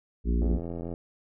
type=harmonic tone; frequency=58.5 Hz; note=A#1; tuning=7 cents sharp; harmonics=1 / 3 / 4 / 5 / 6 / 7; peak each=-23 / -33 / -33 / -37 / -39 / -40 dBFS; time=0.24-0.6 s; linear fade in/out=50 ms
type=click train; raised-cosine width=2 ms; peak=-23 dBFS; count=45; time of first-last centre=0.42-0.939 s; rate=84.8 Hz
effects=none